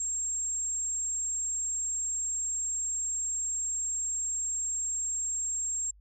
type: tone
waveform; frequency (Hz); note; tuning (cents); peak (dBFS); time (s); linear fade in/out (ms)
sine; 7490; A#8; +7; -29; 0-5.91; 5
effects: added 50 Hz sine -54 dBFS peak until 6 s